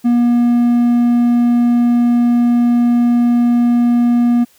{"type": "tone", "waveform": "triangle", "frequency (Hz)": 239.6, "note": "A#3", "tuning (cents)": 48, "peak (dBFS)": -7, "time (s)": [0.04, 4.45], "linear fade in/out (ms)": 20, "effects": ["white hiss -51 dBFS RMS until 4.58 s"]}